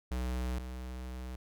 square tone pair in turn, 62.5 / 63.04 Hz, B1 / B1, +21 / +36 cents, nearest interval unison, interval 15 cents, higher second, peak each -33 / -40 dBFS, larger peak first, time 0.11-0.59 / 0.59-1.36 s, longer second, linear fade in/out 5 ms, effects none

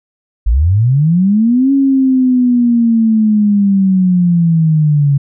sine linear two-way sweep, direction up then down, 47.89 to 276.7 to 138.7 Hz, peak -7 dBFS, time 0.46-5.18 s, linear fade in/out 10 ms, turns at 1.72 s, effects none

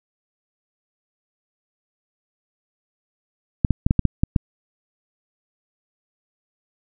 clicks, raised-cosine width 5 ms, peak -3 dBFS, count 8, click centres 3.648 / 3.707 / 3.865 / 3.909 / 3.993 / 4.053 / 4.235 / 4.362 s, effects none

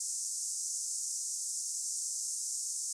white band-pass noise, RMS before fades -37 dBFS, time 0-2.93 s, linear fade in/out 5 ms, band 5700 to 8900 Hz, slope 48 dB/octave, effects none

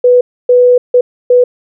sine tone bursts at uneven times, 493.9 Hz, B4, in tune, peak -3 dBFS, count 4, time 0.04-0.21 / 0.49-0.78 / 0.94-1.01 / 1.3-1.44 s, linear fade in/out 5 ms, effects none

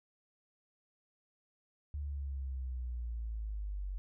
sine linear sweep, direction down, 73.42 to 46.25 Hz, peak -36 dBFS, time 1.94-3.98 s, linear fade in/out 0 ms, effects none

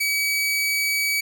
sawtooth tone, 2278 Hz, C#7, 47 cents sharp, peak -17 dBFS, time 0-1.21 s, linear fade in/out 10 ms, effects none

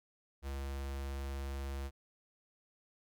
square tone with notch filter, 68.6 Hz, C#2, 17 cents flat, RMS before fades -40 dBFS, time 0.42-1.91 s, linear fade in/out 50 ms, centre 170 Hz, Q 1.6, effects none

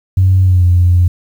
sine tone with pitch glide, 93.8 to 88.54 Hz, F#2 to F2, +24 to +24 cents, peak -5 dBFS, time 0.17-1.08 s, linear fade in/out 5 ms, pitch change -100 cents, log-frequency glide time 0.43-0.64 s, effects tanh soft clip ceiling -1 dBFS + 7-bit

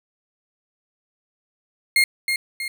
35% pulse tone with echo, 2133 Hz, C7, 33 cents sharp, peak -12 dBFS, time 1.96-2.04 s, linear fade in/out 2 ms, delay 320 ms, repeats 2, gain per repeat -6 dB, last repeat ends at 2.68 s, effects none

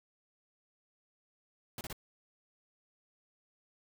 pink noise bursts, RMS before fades -42 dBFS, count 3, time 1.78-1.928 s, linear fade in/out 2 ms, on 30 ms, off 29 ms, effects none

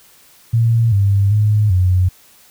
sine tone with pitch steps, 115.2 / 99.5 / 105.7 / 91.5 Hz, A#2 / G2 / G#2 / F#2, -20 / +26 / +31 / -19 cents, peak -10 dBFS, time 0.53-2.09 s, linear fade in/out 10 ms, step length 390 ms, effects white hiss -48 dBFS RMS until 2.5 s

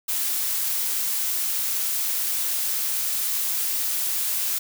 blue noise, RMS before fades -25 dBFS, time 0.08-4.59 s, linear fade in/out 10 ms, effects none

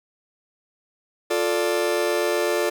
40% pulse chord, D minor, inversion first, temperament just, 352.4 / 440.5 / 587.3 Hz, F4 / A4 / D5, +16 / +2 / 0 cents, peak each -24 dBFS, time 1.3-2.7 s, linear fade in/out 10 ms, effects none

